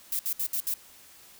violet noise bursts, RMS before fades -29 dBFS, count 5, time 0.12-0.74 s, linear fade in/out 2 ms, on 72 ms, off 65 ms, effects white hiss -53 dBFS RMS until 1.39 s

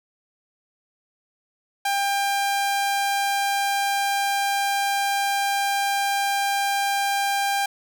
sawtooth tone, 797 Hz, G5, 28 cents sharp, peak -17 dBFS, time 1.85-7.66 s, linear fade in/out 5 ms, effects none

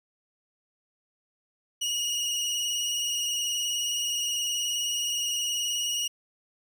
25% pulse tone with vibrato, 2884 Hz, F#7, 45 cents flat, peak -23 dBFS, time 1.81-6.08 s, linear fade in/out 10 ms, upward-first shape square, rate 19 Hz, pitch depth 24 cents each way, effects none

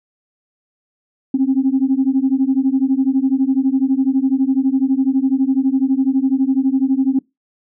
sine beating tone pair, 260.9 / 272.9 Hz, C4 / C#4, -5 / -27 cents, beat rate 12 Hz, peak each -15 dBFS, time 1.34-7.19 s, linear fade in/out 5 ms, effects noise-tail reverb RT60 0.2 s tail -24 dB re dry + tanh soft clip ceiling -6 dBFS

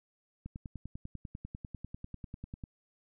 click train, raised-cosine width 5 ms, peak -29 dBFS, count 23, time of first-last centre 0.46-2.638 s, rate 10.1 Hz, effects none

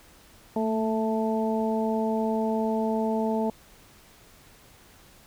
harmonic tone with a mistuned harmonic, 220 Hz, A3, in tune, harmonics 1 / 2 / 3 / 4, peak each -26 / -29 / -31 / -32 dBFS, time 0.56-3.5 s, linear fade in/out 2 ms, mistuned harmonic 1, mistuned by +23 cents, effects pink hiss -54 dBFS RMS until 5.26 s

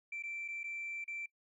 sine tone with dropouts, 2342 Hz, D7, 5 cents flat, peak -38 dBFS, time 0.12-1.26 s, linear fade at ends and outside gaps 5 ms, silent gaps 0.225-0.235 / 0.48-0.484 / 0.633-0.64 / 1.042-1.078 s, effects noise-tail reverb RT60 0.1 s tail -24 dB re dry + tanh soft clip ceiling -35 dBFS

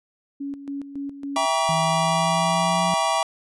sine tone with tremolo, 280 Hz, C#4, 18 cents sharp, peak -27 dBFS, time 0.4-1.46 s, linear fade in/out 10 ms, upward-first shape square, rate 3.6 Hz, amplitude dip 65%
square chord, E diminished seventh, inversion none, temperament just, 659.3 / 791.1 / 949.3 / 1139.2 Hz, E5 / G5 / Bb5 / Db6, 0 / +16 / +31 / +47 cents, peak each -26 dBFS, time 1.36-3.23 s, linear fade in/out 2 ms
sine tone with pitch glide, 161.6 to 177.25 Hz, E3 to F3, -34 to +26 cents, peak -25 dBFS, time 1.69-2.94 s, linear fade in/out 0 ms, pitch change +160 cents, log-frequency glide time 1.81-2.82 s
effects resampled to 24000 Hz

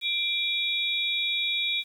sine tone cluster, 2372 / 3396 / 3776 Hz, D7 / G#7 / A#7, +17 / +38 / +22 cents, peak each -29 dBFS, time 0.01-1.84 s, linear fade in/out 50 ms, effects 9-bit

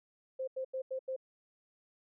sine tone bursts, 523.3 Hz, C5, in tune, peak -34 dBFS, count 5, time 0.39-1.164 s, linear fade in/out 10 ms, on 86 ms, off 86 ms, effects none

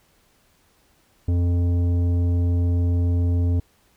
triangle tone with tanh clipping, 87.31 Hz, F2, in tune, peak -19 dBFS, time 1.28-3.6 s, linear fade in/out 5 ms, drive 15 dB, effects pink hiss -61 dBFS RMS until 3.96 s

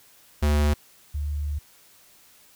square / sine tone pair in turn, 74 / 73.4 Hz, D2 / D2, +14 / 0 cents, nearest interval unison, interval 14 cents, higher first, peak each -19 / -25 dBFS, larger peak first, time 0.42-0.74 / 1.14-1.59 s, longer second, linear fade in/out 10 ms, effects white hiss -55 dBFS RMS until 2.55 s

